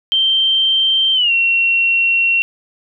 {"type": "tone with pitch glide", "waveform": "sine", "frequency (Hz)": [3136, 2730], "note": ["G7", "F7"], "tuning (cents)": [0, -40], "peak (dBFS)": -11, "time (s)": [0.12, 2.42], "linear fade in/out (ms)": 0, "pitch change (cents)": -240, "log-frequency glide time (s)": [1.14, 1.32], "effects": []}